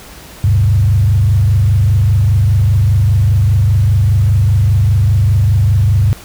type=tone with frequency modulation; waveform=sine; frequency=100 Hz; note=G2; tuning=35 cents sharp; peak=-7 dBFS; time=0.44-6.13 s; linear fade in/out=0 ms; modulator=25 Hz; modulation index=0.94; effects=added 60 Hz sine -42 dBFS peak until 6.24 s + pink hiss -35 dBFS RMS until 6.24 s